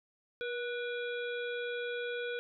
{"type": "harmonic tone with a mistuned harmonic", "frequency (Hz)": 481.2, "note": "B4", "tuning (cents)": -45, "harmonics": [1, 3, 5, 7, 8], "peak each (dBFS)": [-36, -40, -46, -47, -53], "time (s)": [0.41, 2.39], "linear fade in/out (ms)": 0, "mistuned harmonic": 3, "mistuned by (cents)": 38, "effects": []}